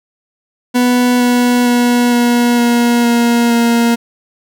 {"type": "tone with pitch steps", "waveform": "40% pulse", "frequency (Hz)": [246.7, 244.6, 242.5, 240.4, 238.3, 236.2, 234.2], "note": ["B3", "B3", "B3", "B3", "A#3", "A#3", "A#3"], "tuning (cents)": [-2, -16, -31, -46, 38, 23, 8], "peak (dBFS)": -8, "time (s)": [0.74, 3.96], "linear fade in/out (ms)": 20, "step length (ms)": 460, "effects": []}